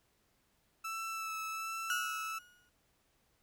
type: tone with vibrato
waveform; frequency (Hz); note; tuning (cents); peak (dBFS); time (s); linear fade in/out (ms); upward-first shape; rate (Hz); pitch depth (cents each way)
30% pulse; 1318.5; E6; 0; -35; 0.84-2.39; 10; sine; 1.3; 18
type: tone with exponential decay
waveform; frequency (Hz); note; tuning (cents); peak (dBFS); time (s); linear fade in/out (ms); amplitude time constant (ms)
35% pulse; 1447; F#6; -39; -29; 1.9-2.69; 1; 170
effects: pink hiss -74 dBFS RMS until 3.42 s